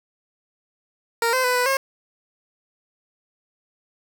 15% pulse tone with pitch steps, 464.1 / 515 / 499.1 / 495.1 / 539 Hz, A#4 / C5 / B4 / B4 / C#5, -8 / -28 / +18 / +4 / -49 cents, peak -12 dBFS, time 1.22-1.77 s, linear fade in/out 2 ms, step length 110 ms, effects none

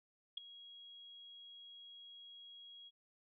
sine tone with ADSR envelope, 3300 Hz, G#7, 12 cents flat, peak -35 dBFS, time 0.37-2.91 s, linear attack 7 ms, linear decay 5 ms, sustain -18 dB, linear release 37 ms, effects none

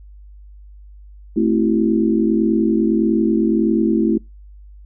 sine chord, F# half-diminished seventh, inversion first, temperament equal with one note detuned, 220 / 261.6 / 329.6 / 379.7 Hz, A3 / C4 / E4 / F#4, 0 / 0 / 0 / +45 cents, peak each -17 / -22 / -17 / -23 dBFS, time 1.36-4.18 s, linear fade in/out 10 ms, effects noise-tail reverb RT60 0.2 s tail -25 dB re dry + added 50 Hz sine -38 dBFS peak until 4.85 s

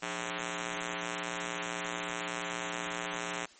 5% pulse ring-modulated tone, 237.3 Hz, A#3, 31 cents sharp, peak -20 dBFS, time 0.02-3.46 s, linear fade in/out 10 ms, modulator 60.5 Hz, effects white hiss -57 dBFS RMS until 3.59 s + MP3 32 kbps

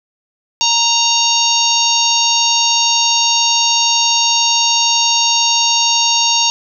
harmonic tone with a mistuned harmonic, 931 Hz, A#5, 2 cents flat, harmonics 1 / 3 / 4 / 5 / 6 / 7, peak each -18 / -18 / -18 / -18 / -18 / -18 dBFS, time 0.61-6.5 s, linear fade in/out 0 ms, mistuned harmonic 5, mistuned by -41 cents, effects none

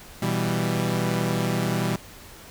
sawtooth chord, E minor, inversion second, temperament equal, 123.47 / 164.81 / 196 Hz, B2 / E3 / G3, 0 / 0 / 0 cents, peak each -23 dBFS, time 0.22-1.96 s, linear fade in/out 5 ms, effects pink hiss -45 dBFS RMS until 2.5 s

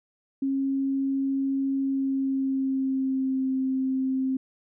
sine tone with pitch glide, 271.4 to 263.1 Hz, C#4 to C4, -36 to +10 cents, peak -23 dBFS, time 0.42-4.37 s, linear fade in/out 5 ms, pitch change -54 cents, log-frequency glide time 1.78-3.5 s, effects none

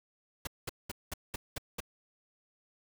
pink noise bursts, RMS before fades -37 dBFS, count 7, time 0.45-1.804 s, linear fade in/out 5 ms, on 22 ms, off 200 ms, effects none

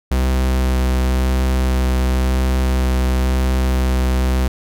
45% pulse tone with vibrato, 64.2 Hz, C2, 32 cents flat, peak -14 dBFS, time 0.11-4.48 s, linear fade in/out 5 ms, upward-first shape sine, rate 0.95 Hz, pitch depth 8 cents each way, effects none

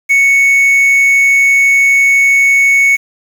triangle tone with quantisation, 2217 Hz, C#7, in tune, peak -4 dBFS, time 0.09-2.97 s, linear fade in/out 20 ms, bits 5, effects none

